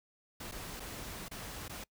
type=noise with dropouts; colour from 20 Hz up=pink; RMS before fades=-44 dBFS; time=0.4-1.84 s; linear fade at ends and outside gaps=5 ms; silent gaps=0.514-0.52 / 0.798-0.802 / 1.284-1.312 / 1.682-1.694 s; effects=noise-tail reverb RT60 0.1 s tail -24 dB re dry